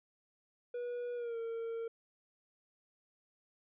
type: tone with pitch glide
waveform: triangle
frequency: 485.1 to 457.9 Hz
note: B4 to A#4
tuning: -31 to -31 cents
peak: -35 dBFS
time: 0.74-1.88 s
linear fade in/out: 5 ms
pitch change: -100 cents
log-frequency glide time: 1.15-1.38 s
effects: resampled to 8000 Hz